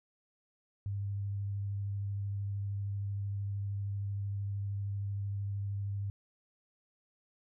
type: tone with vibrato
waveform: sine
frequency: 100 Hz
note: G2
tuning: 35 cents sharp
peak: -33 dBFS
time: 0.86-6.1 s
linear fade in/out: 0 ms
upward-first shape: sine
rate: 13 Hz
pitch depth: 12 cents each way
effects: none